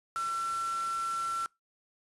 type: tone in noise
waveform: sine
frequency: 1350 Hz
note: E6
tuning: 41 cents sharp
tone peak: -30 dBFS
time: 0.16-1.46 s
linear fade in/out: 0 ms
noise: white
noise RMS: -44 dBFS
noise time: 0.16-1.46 s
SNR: +11 dB
effects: noise-tail reverb RT60 0.2 s tail -25 dB re dry + resampled to 24000 Hz